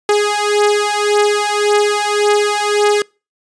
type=beating tone pair; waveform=sawtooth; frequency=414 / 415.8 Hz; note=G#4 / G#4; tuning=-5 / +2 cents; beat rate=1.8 Hz; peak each=-11 dBFS; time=0.09-3.02 s; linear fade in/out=2 ms; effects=noise-tail reverb RT60 0.3 s tail -26 dB re dry + resampled to 22050 Hz